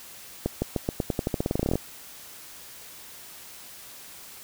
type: accelerating click train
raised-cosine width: 2 ms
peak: -11 dBFS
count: 20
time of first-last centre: 0.46-1.756 s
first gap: 160 ms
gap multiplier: 0.89
effects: white hiss -45 dBFS RMS until 4.43 s